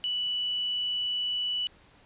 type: tone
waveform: sine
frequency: 2960 Hz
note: F#7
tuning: in tune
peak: -27 dBFS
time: 0.04-1.67 s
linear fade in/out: 0 ms
effects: pink hiss -58 dBFS RMS until 2.05 s + resampled to 8000 Hz